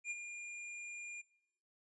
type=tone with ADSR envelope; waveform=square; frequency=2410 Hz; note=D7; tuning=44 cents sharp; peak=-37 dBFS; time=0.04-1.22 s; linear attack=66 ms; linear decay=34 ms; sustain=-8 dB; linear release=16 ms; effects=noise-tail reverb RT60 0.9 s tail -24 dB re dry + resampled to 22050 Hz